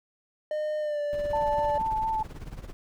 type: tone with pitch glide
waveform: triangle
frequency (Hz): 609 to 585.9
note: D#5 to D5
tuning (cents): -37 to -4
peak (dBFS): -25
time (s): 0.51-1.78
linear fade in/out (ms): 2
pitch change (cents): -67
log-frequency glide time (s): 0.79-1.01
type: noise with tremolo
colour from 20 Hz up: brown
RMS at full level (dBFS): -35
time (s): 1.13-2.73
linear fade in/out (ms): 0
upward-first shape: triangle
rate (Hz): 18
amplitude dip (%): 85
type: tone with vibrato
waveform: sine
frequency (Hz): 880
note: A5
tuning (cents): 0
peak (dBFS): -25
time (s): 1.33-2.23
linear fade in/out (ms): 5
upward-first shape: sine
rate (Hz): 4.3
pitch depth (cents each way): 18
effects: none